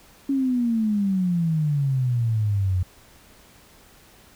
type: exponential sweep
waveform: sine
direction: down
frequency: 279.1 to 89.2 Hz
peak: -19 dBFS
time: 0.29-2.83 s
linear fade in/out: 5 ms
effects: pink hiss -52 dBFS RMS until 4.35 s